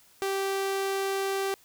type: tone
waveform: sawtooth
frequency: 390 Hz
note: G4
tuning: 9 cents flat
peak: -23 dBFS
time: 0.22-1.54 s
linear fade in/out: 0 ms
effects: white hiss -59 dBFS RMS until 1.64 s